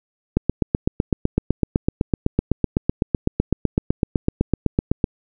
click train, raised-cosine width 3 ms, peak -3 dBFS, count 38, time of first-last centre 0.37-5.042 s, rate 7.92 Hz, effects none

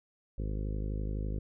harmonic tone, 51.91 Hz, G#1, in tune, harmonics 1 / 2 / 3 / 4 / 5 / 6 / 7 / 8 / 9 / 10, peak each -33 / -39 / -43 / -45 / -47 / -49 / -50 / -51 / -52 / -53 dBFS, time 0.38-1.39 s, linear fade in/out 5 ms, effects none

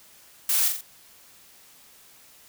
blue noise with echo, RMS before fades -23 dBFS, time 0.49-0.68 s, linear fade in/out 2 ms, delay 43 ms, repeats 3, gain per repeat -5 dB, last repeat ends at 0.809 s, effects white hiss -53 dBFS RMS until 2.48 s

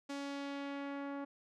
sawtooth tone with low-pass filter sweep, 280.7 Hz, C#4, 22 cents sharp, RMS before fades -42 dBFS, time 0.09-1.25 s, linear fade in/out 10 ms, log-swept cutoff 7100 to 1300 Hz, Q 0.99, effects none

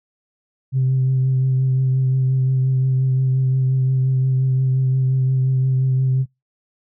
sine tone with vibrato, 130.9 Hz, C3, 1 cent sharp, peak -13 dBFS, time 0.72-6.26 s, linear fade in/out 50 ms, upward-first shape triangle, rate 5.7 Hz, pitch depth 22 cents each way, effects noise-tail reverb RT60 0.2 s tail -24 dB re dry + tanh soft clip ceiling -11 dBFS

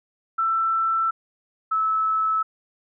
sine tone pair in turn, 1333 / 1303.3 Hz, E6 / E6, +19 / -20 cents, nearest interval unison, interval 39 cents, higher first, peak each -19 dBFS, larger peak neither, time 0.38-1.11 / 1.71-2.43 s, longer first, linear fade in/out 10 ms, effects none

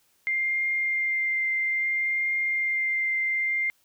sine tone with vibrato, 2102 Hz, C7, 7 cents sharp, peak -23 dBFS, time 0.27-3.7 s, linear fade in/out 0 ms, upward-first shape triangle, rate 0.6 Hz, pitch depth 12 cents each way, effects white hiss -66 dBFS RMS until 3.84 s

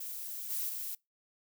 violet noise with level steps, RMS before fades -41 / -35 / -39 dBFS, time 0-0.95 s, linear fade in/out 5 ms, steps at 0.5 / 0.69 s, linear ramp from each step 5 ms, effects noise-tail reverb RT60 0.2 s tail -24 dB re dry

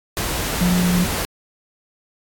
sine tone in noise, 178.1 Hz, F3, 34 cents sharp, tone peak -15 dBFS, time 0.61-1.04 s, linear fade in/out 0 ms, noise pink, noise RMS -23 dBFS, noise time 0.17-1.25 s, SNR +5 dB, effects AAC 64 kbps

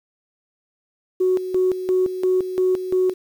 sine tone with tremolo, 370 Hz, F#4, in tune, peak -14 dBFS, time 1.2-3.14 s, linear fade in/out 10 ms, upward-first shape square, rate 2.9 Hz, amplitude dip 70%, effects tanh soft clip ceiling -10 dBFS + 8-bit

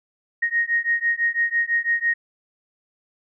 sine beating tone pair, 1864.7 / 1870.7 Hz, A#6 / A#6, 0 / +6 cents, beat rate 6 Hz, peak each -22 dBFS, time 0.42-2.14 s, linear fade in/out 10 ms, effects none

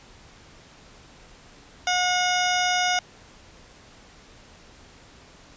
harmonic tone, 724 Hz, F#5, 38 cents flat, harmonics 1 / 2 / 3 / 4 / 5 / 7 / 8 / 9, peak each -24 / -27 / -29 / -30 / -31 / -32 / -33 / -34 dBFS, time 1.87-2.99 s, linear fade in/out 2 ms, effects pink hiss -50 dBFS RMS until 5.56 s + resampled to 16000 Hz

